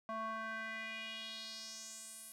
square tone with band-pass filter sweep, 221.7 Hz, A3, 13 cents sharp, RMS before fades -45 dBFS, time 0.09-2.32 s, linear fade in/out 0 ms, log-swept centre 940 to 11000 Hz, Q 3.3, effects none

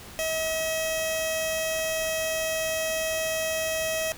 15% pulse tone with notch filter, 640 Hz, D#5, 49 cents sharp, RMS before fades -28 dBFS, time 0.19-4.12 s, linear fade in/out 0 ms, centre 1400 Hz, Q 0.85, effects pink hiss -44 dBFS RMS until 4.17 s

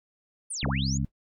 sine linear two-way sweep, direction down then up, 10000 to 208.9 to 7120 Hz, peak -31 dBFS, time 0.5-0.98 s, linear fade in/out 10 ms, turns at 0.67 s
harmonic tone, 67.5 Hz, C#2, 45 cents flat, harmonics 1 / 2 / 3 / 4, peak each -31 / -28 / -31 / -37 dBFS, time 0.63-1.05 s, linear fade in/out 0 ms
brown noise with exponential decay, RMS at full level -46 dBFS, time 1.04-1.12 s, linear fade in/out 5 ms, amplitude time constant 17 ms
effects none

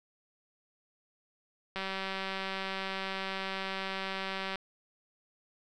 click train, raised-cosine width 0.3 ms, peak -20 dBFS, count 538, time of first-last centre 1.76-4.557 s, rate 192 Hz, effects none

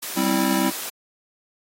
white high-pass noise, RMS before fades -31 dBFS, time 0.02-0.9 s, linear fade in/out 10 ms, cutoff 270 Hz, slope 12 dB/octave
square chord, C major, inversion second, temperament just, 196.22 / 261.6 / 327 Hz, G3 / C4 / E4, +2 / 0 / -14 cents, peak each -25 dBFS, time 0.16-0.71 s, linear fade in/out 20 ms
effects AAC 48 kbps

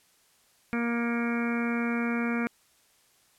harmonic tone with a mistuned harmonic, 235.2 Hz, A#3, 16 cents sharp, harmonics 1 / 2 / 3 / 4 / 5 / 6 / 7 / 8 / 9 / 10, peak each -27 / -36 / -41 / -44 / -41 / -37 / -40 / -44 / -39 / -40 dBFS, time 0.73-2.47 s, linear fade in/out 0 ms, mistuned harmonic 9, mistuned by +57 cents, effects white hiss -64 dBFS RMS until 3.38 s + low-pass 12000 Hz 12 dB/octave

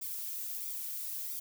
violet noise with flanger, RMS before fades -39 dBFS, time 0.01-1.4 s, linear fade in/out 10 ms, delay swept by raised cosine 0.83 to 2.83 ms, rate 1.5 Hz, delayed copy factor +0.65, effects none

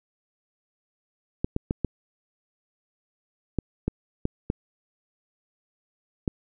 clicks, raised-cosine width 3 ms, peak -11 dBFS, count 9, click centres 1.445 / 1.564 / 1.709 / 1.847 / 3.587 / 3.88 / 4.254 / 4.501 / 6.278 s, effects none

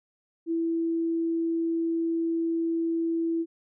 sine tone, 331 Hz, E4, 7 cents sharp, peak -24 dBFS, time 0.46-3.46 s, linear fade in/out 50 ms, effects none

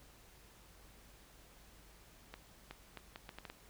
accelerating click train, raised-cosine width 0.3 ms, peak -30 dBFS, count 8, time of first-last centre 2.34-3.5 s, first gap 370 ms, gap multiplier 0.71, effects added 50 Hz sine -64 dBFS peak until 3.69 s + pink hiss -62 dBFS RMS until 3.69 s

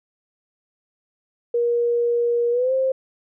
sine tone with pitch glide, 474.8 to 526.8 Hz, A#4 to C5, +32 to +12 cents, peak -17 dBFS, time 1.54-2.92 s, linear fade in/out 5 ms, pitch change +180 cents, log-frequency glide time 2.51-2.73 s, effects none

